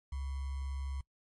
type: tone with sample-and-hold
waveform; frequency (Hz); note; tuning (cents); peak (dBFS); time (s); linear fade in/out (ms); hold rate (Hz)
sine; 68.1; C#2; -30; -35; 0.12-1.01; 5; 1050
effects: noise-tail reverb RT60 0.1 s tail -23 dB re dry + MP3 48 kbps